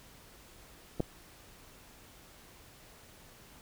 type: clicks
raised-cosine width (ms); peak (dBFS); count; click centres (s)
2; -24 / -16; 2; 0.998 / 1.004
effects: pink hiss -56 dBFS RMS until 3.61 s